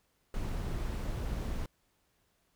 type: noise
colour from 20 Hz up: brown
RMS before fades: -35 dBFS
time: 0.34-1.66 s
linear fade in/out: 2 ms
effects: pink hiss -74 dBFS RMS until 2.55 s